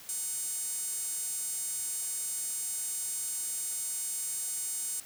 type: tone with high-pass filter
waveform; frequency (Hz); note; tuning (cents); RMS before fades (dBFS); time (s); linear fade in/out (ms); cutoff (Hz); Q
sawtooth; 740; F#5; 0; -35; 0.09-5; 0; 8300; 3.3
effects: white hiss -50 dBFS RMS until 5.05 s